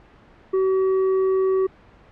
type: tone with tanh clipping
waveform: sine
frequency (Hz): 380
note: F#4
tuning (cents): +46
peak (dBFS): -18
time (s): 0.53-1.67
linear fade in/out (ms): 10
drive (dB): 6
effects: pink hiss -50 dBFS RMS until 2.11 s + low-pass 2000 Hz 12 dB/octave